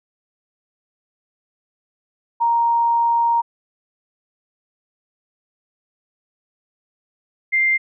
sine tone pair in turn, 934 / 2097 Hz, A#5 / C7, +3 / +3 cents, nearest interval octave + major second, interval 1400 cents, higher second, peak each -14 dBFS, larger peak neither, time 2.4-3.42 / 7.52-7.78 s, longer first, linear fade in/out 20 ms, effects none

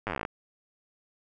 slowing click train, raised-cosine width 0.5 ms, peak -16 dBFS, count 14, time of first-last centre 0.07-0.251 s, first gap 9 ms, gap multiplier 1.07, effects none

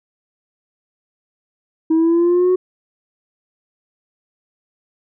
sine linear sweep, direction up, 318.2 to 370.2 Hz, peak -9 dBFS, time 1.9-2.56 s, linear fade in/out 10 ms, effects tanh soft clip ceiling -10 dBFS

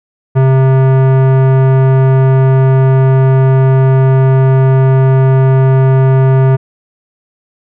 sine tone with tanh clipping, 132.4 Hz, C3, 21 cents sharp, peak -7 dBFS, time 0.35-6.57 s, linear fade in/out 20 ms, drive 18 dB, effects none

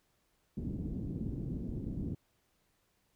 white low-pass noise, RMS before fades -38 dBFS, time 0.57-2.15 s, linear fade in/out 5 ms, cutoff 270 Hz, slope 24 dB/octave, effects pink hiss -75 dBFS RMS until 3.15 s

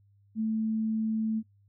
sine tone, 220 Hz, A3, in tune, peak -26 dBFS, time 0.35-1.43 s, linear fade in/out 50 ms, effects noise-tail reverb RT60 0.1 s tail -24 dB re dry + added 100 Hz sine -60 dBFS peak until 1.68 s

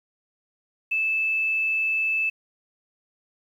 sine tone, 2626 Hz, E7, 7 cents flat, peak -21 dBFS, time 0.91-2.3 s, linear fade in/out 10 ms, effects 9-bit

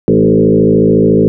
sine tone with frequency modulation, 306.7 Hz, D#4, 25 cents flat, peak -5 dBFS, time 0.08-1.28 s, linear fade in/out 0 ms, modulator 53.9 Hz, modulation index 3.1, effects none

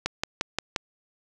click train, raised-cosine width 0.2 ms, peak -8 dBFS, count 5, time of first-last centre 0.06-0.762 s, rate 5.7 Hz, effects none

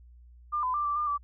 sine tone with pitch steps, 1199 / 1012 / 1184 / 1168 / 1202 / 1158 Hz, D6 / B5 / D6 / D6 / D6 / D6, +36 / +42 / +14 / -10 / +40 / -25 cents, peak -26 dBFS, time 0.52-1.18 s, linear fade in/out 20 ms, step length 110 ms, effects added 60 Hz sine -50 dBFS peak until 1.23 s

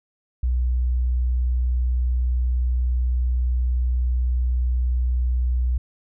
sine tone, 61.74 Hz, B1, in tune, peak -18 dBFS, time 0.43-5.78 s, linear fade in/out 5 ms, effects none

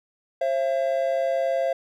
triangle tone pair together, 535 / 674 Hz, C5 / E5, +38 / +38 cents, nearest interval major third, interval 400 cents, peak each -22 dBFS, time 0.41-1.73 s, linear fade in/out 5 ms, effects none

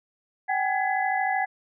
sine tone cluster, 762 / 815 / 1682 / 2010 Hz, G5 / G#5 / G#6 / B6, -49 / -33 / +22 / +30 cents, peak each -25 / -29 / -30 / -31 dBFS, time 0.48-1.46 s, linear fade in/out 20 ms, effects none

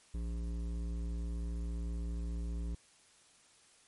triangle tone with hard clipping, 57.4 Hz, A#1, 26 cents flat, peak -37 dBFS, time 0.14-2.75 s, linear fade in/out 5 ms, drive 16 dB, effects white hiss -64 dBFS RMS until 3.87 s + MP3 48 kbps

